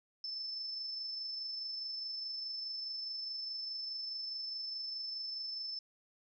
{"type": "tone with amplitude modulation", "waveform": "sine", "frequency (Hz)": 5274, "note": "E8", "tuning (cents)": 0, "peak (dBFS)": -37, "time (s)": [0.24, 5.79], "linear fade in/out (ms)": 2, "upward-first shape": "sine", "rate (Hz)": 24.8, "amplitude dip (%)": 30, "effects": []}